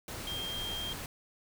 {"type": "tone in noise", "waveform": "sine", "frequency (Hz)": 3200, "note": "G7", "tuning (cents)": 35, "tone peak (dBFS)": -36, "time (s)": [0.27, 0.93], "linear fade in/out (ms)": 2, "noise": "pink", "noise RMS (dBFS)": -41, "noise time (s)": [0.08, 1.06], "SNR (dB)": 2, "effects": []}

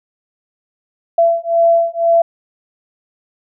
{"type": "beating tone pair", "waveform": "sine", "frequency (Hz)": [672, 674], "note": ["E5", "E5"], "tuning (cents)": [33, 38], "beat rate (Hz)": 2, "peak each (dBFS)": -13, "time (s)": [1.18, 2.22], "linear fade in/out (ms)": 5, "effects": []}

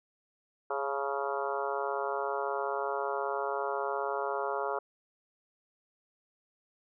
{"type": "harmonic tone with a mistuned harmonic", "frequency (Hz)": 138.59, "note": "C#3", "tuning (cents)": 0, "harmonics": [3, 4, 5, 6, 7, 8, 9, 10], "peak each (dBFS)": [-36, -37, -38, -39, -39, -40, -41, -41], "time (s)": [0.7, 4.79], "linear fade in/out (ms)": 5, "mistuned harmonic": 6, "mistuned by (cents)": 49, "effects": []}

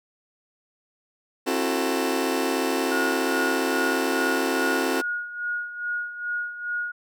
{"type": "chord", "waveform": "sawtooth", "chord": "F# half-diminished seventh", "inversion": "second", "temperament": "just", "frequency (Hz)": [266.4, 333, 370, 444], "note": ["C4", "E4", "F#4", "A4"], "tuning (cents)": [31, 18, 0, 16], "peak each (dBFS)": [-23, -25, -24, -25], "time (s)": [1.46, 5.02], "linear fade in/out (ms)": 20}
{"type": "tone with tremolo", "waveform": "sine", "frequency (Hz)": 1442, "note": "F#6", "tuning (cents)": -45, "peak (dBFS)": -24, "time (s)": [2.91, 6.92], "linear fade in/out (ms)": 10, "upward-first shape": "sine", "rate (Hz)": 2.4, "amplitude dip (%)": 70}
{"effects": []}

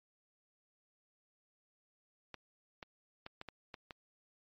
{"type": "clicks", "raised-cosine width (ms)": 0.3, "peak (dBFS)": -29, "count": 7, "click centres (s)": [2.343, 2.828, 3.264, 3.414, 3.487, 3.742, 3.908], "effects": ["MP3 32 kbps"]}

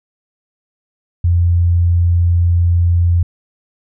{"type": "tone", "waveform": "sine", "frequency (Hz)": 86.5, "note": "F2", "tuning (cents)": -16, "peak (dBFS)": -9, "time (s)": [1.24, 3.23], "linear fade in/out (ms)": 5, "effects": []}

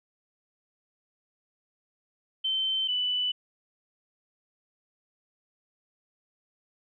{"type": "tone pair in turn", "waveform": "sine", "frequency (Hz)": [3091, 2983], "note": ["G7", "F#7"], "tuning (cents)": [-25, 13], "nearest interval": "minor second", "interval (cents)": 62, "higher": "first", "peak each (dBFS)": -25, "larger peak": "neither", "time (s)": [[2.44, 2.88], [2.88, 3.32]], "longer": "neither", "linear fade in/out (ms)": 10, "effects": []}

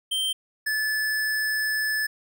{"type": "tone pair in turn", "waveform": "square", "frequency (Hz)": [3136, 1733.8], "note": ["G7", "A6"], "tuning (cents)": [0, -26], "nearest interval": "minor seventh", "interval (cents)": 1026, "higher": "first", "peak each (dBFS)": -24, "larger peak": "neither", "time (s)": [[0.11, 0.33], [0.66, 2.07]], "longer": "second", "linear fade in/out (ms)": 10, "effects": []}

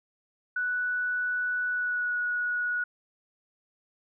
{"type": "tone with pitch glide", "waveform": "sine", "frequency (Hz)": [1480, 1460.5], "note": ["F#6", "F#6"], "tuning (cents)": [0, -23], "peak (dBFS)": -26, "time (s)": [0.56, 2.84], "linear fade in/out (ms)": 5, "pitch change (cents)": -23, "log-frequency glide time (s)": [1.69, 2.17], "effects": []}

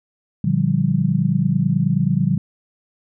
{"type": "chord", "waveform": "sine", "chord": "G minor seventh", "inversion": "first", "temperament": "just", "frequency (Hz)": [117.6, 147, 176.4, 196], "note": ["Bb2", "D3", "F3", "G3"], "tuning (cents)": [16, 2, 18, 0], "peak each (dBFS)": [-24, -19, -20, -21], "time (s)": [0.44, 2.38], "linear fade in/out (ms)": 5, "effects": []}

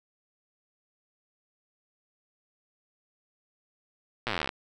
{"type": "slowing click train", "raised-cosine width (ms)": 0.3, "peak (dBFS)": -13, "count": 20, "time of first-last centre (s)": [4.27, 4.491], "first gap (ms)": 8, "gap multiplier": 1.04, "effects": []}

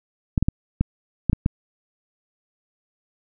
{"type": "clicks", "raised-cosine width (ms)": 5, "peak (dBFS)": -6, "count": 7, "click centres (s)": [0.378, 0.426, 0.485, 0.81, 1.297, 1.331, 1.461], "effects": []}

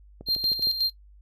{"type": "click train", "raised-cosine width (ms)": 2, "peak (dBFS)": -27, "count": 7, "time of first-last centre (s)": [0.21, 0.672], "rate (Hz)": 13}
{"type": "tone with tremolo", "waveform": "triangle", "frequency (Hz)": 4186, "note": "C8", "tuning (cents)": 0, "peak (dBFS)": -19, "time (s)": [0.26, 0.91], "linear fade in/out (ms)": 50, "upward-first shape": "square", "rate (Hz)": 5.5, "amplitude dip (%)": 60}
{"effects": ["noise-tail reverb RT60 0.1 s tail -19 dB re dry", "added 50 Hz sine -49 dBFS peak until 1.21 s"]}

